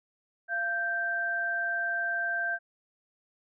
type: tone pair together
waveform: sine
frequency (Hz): 687.9 / 1568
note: F5 / G6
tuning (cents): -26 / 0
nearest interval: octave + major second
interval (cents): 1426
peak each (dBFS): -35 / -28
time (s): 0.48-2.59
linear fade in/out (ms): 50
effects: none